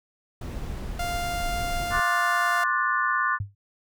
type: noise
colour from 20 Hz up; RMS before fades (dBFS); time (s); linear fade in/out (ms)
brown; -32; 0.41-2; 5
type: tone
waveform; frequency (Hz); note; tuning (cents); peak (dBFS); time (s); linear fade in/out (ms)
sawtooth; 699; F5; +1; -24; 0.99-2.64; 5
type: chord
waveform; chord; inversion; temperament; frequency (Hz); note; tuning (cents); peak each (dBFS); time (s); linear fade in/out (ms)
sine; D dominant seventh; third; just; 1057.2 / 1174.7 / 1468.3 / 1762; C6 / D6 / F#6 / A6; +18 / 0 / -14 / +2; -27; 1.9-3.39; 50
type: tone with exponential decay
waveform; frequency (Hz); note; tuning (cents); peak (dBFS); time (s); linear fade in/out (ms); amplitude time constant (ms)
sine; 100; G2; +35; -23; 3.4-3.55; 5; 31
effects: none